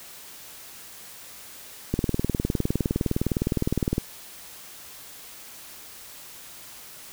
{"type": "click train", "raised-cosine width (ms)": 3, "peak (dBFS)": -10, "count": 41, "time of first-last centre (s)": [1.94, 3.981], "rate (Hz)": 19.6, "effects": ["white hiss -44 dBFS RMS until 7.12 s"]}